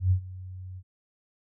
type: tone with ADSR envelope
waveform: sine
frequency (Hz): 92.5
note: F#2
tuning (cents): 0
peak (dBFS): -17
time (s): 0-0.83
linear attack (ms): 110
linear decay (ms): 90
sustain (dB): -20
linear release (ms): 54
effects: none